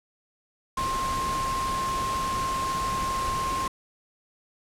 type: tone in noise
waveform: sine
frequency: 1061 Hz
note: C6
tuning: 24 cents sharp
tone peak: -26 dBFS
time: 0.77-3.68 s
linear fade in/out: 5 ms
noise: pink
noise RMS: -33 dBFS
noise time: 0.77-3.68 s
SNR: +4 dB
effects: low-pass 10000 Hz 12 dB/octave